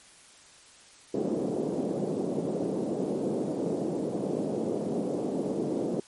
white band-pass noise, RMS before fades -30 dBFS, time 1.14-6 s, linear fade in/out 5 ms, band 170 to 480 Hz, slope 24 dB/octave, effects white hiss -54 dBFS RMS until 6.07 s + MP3 48 kbps

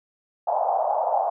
white band-pass noise, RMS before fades -23 dBFS, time 0.47-1.3 s, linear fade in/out 10 ms, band 630 to 840 Hz, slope 48 dB/octave, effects none

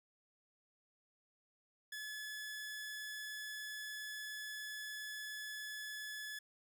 sawtooth tone, 1713 Hz, A6, 47 cents flat, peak -40 dBFS, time 1.92-6.39 s, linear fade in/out 5 ms, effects none

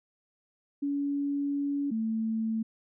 sine tone pair in turn, 283.5 / 222.4 Hz, C#4 / A3, +39 / +19 cents, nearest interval major third, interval 420 cents, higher first, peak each -27 / -27 dBFS, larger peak neither, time 0.82-1.91 / 1.91-2.63 s, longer first, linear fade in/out 10 ms, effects none

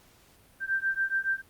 sine beating tone pair, 1568 / 1575.1 Hz, G6 / G6, 0 / +8 cents, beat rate 7.1 Hz, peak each -29 dBFS, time 0.6-1.42 s, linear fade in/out 50 ms, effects pink hiss -59 dBFS RMS until 1.49 s + Opus 48 kbps

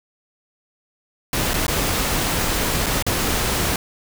pink noise with dropouts, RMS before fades -21 dBFS, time 1.33-3.76 s, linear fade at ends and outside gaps 2 ms, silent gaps 1.535-1.54 / 1.667-1.68 / 2.861-2.865 / 3.025-3.065 s, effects none

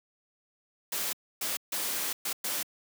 white noise bursts at uneven times, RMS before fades -32 dBFS, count 5, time 0.92-1.13 / 1.41-1.57 / 1.72-2.13 / 2.25-2.33 / 2.44-2.63 s, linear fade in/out 5 ms, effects high-pass 200 Hz 12 dB/octave

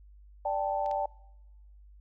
sine chord, D suspended fourth, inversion none, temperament equal, 587.3 / 784 / 880 Hz, D5 / G5 / A5, 0 / 0 / 0 cents, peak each -32 / -31 / -33 dBFS, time 0.45-1.06 s, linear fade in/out 5 ms
clicks, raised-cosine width 0.2 ms, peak -34 / -31 dBFS, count 2, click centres 0.861 / 0.913 s
effects noise-tail reverb RT60 1.0 s tail -25 dB re dry + added 50 Hz sine -51 dBFS peak until 2 s

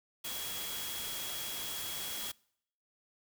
sine tone in noise, 3322 Hz, G#7, in tune, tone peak -43 dBFS, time 0.24-2.32 s, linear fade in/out 10 ms, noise white, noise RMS -40 dBFS, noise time 0.24-2.32 s, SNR -6 dB, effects noise-tail reverb RT60 0.7 s tail -25 dB re dry

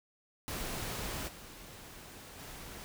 pink noise with level steps, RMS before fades -39 / -50 / -47 dBFS, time 0.48-2.84 s, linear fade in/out 0 ms, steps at 1.27 / 2.38 s, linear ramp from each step 20 ms, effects none

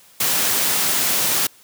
white high-pass noise, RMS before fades -19 dBFS, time 0.2-1.47 s, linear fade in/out 5 ms, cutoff 100 Hz, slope 96 dB/octave, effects white hiss -50 dBFS RMS until 1.63 s + high-pass 60 Hz 12 dB/octave

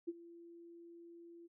sine tone with ADSR envelope, 340 Hz, F4, 46 cents flat, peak -35 dBFS, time 0.07-1.48 s, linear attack 17 ms, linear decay 34 ms, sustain -18 dB, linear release 25 ms, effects none

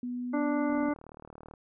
sine tone with pitch glide, 245.9 to 248.8 Hz, B3 to B3, -7 to +13 cents, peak -32 dBFS, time 0.03-0.89 s, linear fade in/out 2 ms, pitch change +20 cents, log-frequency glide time 0.14-0.57 s
harmonic tone, 293.7 Hz, D4, in tune, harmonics 1 / 2 / 3 / 4 / 5 / 7, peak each -28 / -34 / -38 / -40 / -42 / -45 dBFS, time 0.33-0.94 s, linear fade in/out 10 ms
click train, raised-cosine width 1 ms, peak -33 dBFS, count 33, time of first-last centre 0.7-1.538 s, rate 38.2 Hz
effects none

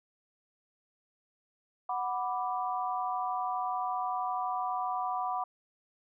sine chord, B minor, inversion second, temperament equal, 740 / 987.8 / 1174.7 Hz, F#5 / B5 / D6, 0 / 0 / 0 cents, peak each -33 / -35 / -36 dBFS, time 1.89-5.44 s, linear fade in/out 5 ms, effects none

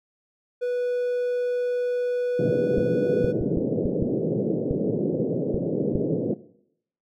triangle tone, 491.6 Hz, B4, 8 cents flat, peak -21 dBFS, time 0.61-3.33 s, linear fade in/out 20 ms
white band-pass noise, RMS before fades -25 dBFS, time 2.39-6.34 s, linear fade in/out 5 ms, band 120 to 510 Hz, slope 48 dB/octave
clicks, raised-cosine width 5 ms, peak -15 dBFS, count 9, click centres 2.783 / 3.245 / 3.412 / 3.572 / 3.856 / 4.025 / 4.71 / 5.544 / 5.955 s
effects noise-tail reverb RT60 0.7 s tail -17 dB re dry

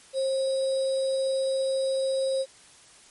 sine tone with sample-and-hold, 533 Hz, C5, 32 cents sharp, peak -23 dBFS, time 0.13-2.46 s, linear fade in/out 50 ms, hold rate 4410 Hz, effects white hiss -53 dBFS RMS until 3.1 s + MP3 48 kbps

